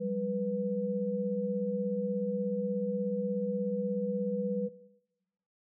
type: tone cluster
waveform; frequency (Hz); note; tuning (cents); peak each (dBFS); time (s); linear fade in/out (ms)
sine; 182.9 / 199.5 / 491.4; F#3 / G3 / B4; -20 / +31 / -9; -37 / -34 / -33; 0-4.69; 20
effects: noise-tail reverb RT60 1.0 s tail -18 dB re dry